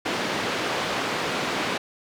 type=band-pass noise; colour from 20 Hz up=pink; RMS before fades=-27 dBFS; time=0.05-1.78 s; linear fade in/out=10 ms; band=260 to 3900 Hz; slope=12 dB/octave; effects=none